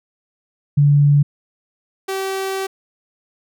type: tone pair in turn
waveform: sine / sawtooth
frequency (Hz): 144.3 / 385.2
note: D3 / G4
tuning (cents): -30 / -30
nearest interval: octave + perfect fourth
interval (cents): 1700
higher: second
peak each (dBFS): -9 / -17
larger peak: first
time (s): 0.77-1.23 / 2.08-2.67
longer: second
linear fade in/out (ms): 10
effects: none